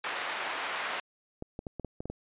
pink band-pass noise, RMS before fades -35 dBFS, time 0.04-1 s, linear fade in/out 2 ms, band 850 to 2800 Hz, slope 12 dB/octave
clicks, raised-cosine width 2 ms, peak -24 dBFS, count 8, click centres 1.424 / 1.591 / 1.668 / 1.797 / 1.847 / 2.005 / 2.056 / 2.1 s
effects resampled to 8000 Hz

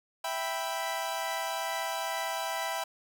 sawtooth chord, E minor, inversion none, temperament equal, 659.3 / 784 / 987.8 Hz, E5 / G5 / B5, 0 / 0 / 0 cents, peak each -32 dBFS, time 0.24-2.84 s, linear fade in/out 5 ms, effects none

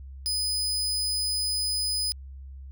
35% pulse tone, 5000 Hz, D#8, 8 cents sharp, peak -24 dBFS, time 0.26-2.12 s, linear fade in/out 0 ms, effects added 67 Hz sine -39 dBFS peak until 2.71 s

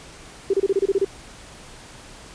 sine tone bursts, 392 Hz, G4, in tune, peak -15 dBFS, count 9, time 0.5-1.048 s, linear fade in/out 5 ms, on 36 ms, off 28 ms, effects pink hiss -43 dBFS RMS until 2.34 s + resampled to 22050 Hz

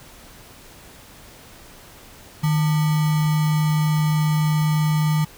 sine tone with sample-and-hold, 153.9 Hz, D#3, 19 cents flat, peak -16 dBFS, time 2.43-5.25 s, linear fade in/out 10 ms, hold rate 1050 Hz, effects pink hiss -45 dBFS RMS until 5.37 s

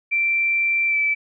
sine tone with pitch glide, 2349 to 2315 Hz, D7 to D7, 0 to -25 cents, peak -17 dBFS, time 0.11-1.15 s, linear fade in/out 20 ms, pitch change -25 cents, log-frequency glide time 0.87-0.97 s, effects none

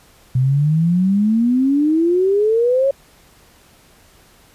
sine exponential sweep, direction up, 124.9 to 558 Hz, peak -12 dBFS, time 0.35-2.91 s, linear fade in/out 5 ms, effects pink hiss -50 dBFS RMS until 4.54 s + resampled to 32000 Hz

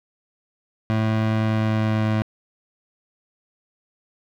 25% pulse tone with pitch glide, 109.8 to 108.6 Hz, A2 to A2, -3 to -22 cents, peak -15 dBFS, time 0.9-2.22 s, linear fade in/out 0 ms, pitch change -19 cents, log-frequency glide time 1.36-2.1 s, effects low-pass 3000 Hz 12 dB/octave + 8-bit

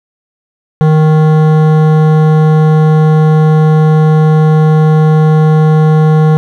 triangle tone with hard clipping, 155.56 Hz, D#3, in tune, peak -6 dBFS, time 0.81-6.37 s, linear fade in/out 0 ms, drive 18 dB, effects none

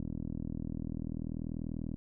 10% pulse tone with low-pass filter, 40.22 Hz, E1, 42 cents flat, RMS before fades -38 dBFS, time 0-1.96 s, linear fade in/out 0 ms, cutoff 290 Hz, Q 2, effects none

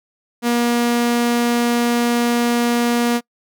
sawtooth tone, 238.3 Hz, A#3, 38 cents sharp, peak -11 dBFS, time 0.42-3.21 s, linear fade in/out 50 ms, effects noise-tail reverb RT60 0.1 s tail -26 dB re dry

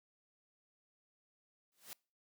white noise with exponential growth, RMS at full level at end -45 dBFS, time 1.72-1.93 s, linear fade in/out 0 ms, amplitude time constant 45 ms, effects noise-tail reverb RT60 0.4 s tail -26 dB re dry + high-pass 150 Hz 12 dB/octave

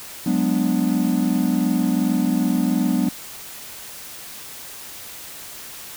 triangle chord, G# half-diminished seventh, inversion third, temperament equal, 185 / 207.7 / 246.9 / 293.7 Hz, F#3 / G#3 / B3 / D4, 0 / 0 / 0 / 0 cents, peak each -21 / -22 / -19 / -22 dBFS, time 0.26-3.09 s, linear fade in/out 5 ms, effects white hiss -37 dBFS RMS until 5.96 s

